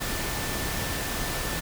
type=tone in noise; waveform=sine; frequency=1773 Hz; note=A6; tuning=13 cents sharp; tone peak=-39 dBFS; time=0-1.61 s; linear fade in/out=20 ms; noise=pink; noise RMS=-30 dBFS; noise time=0-1.61 s; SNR=-12 dB; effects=none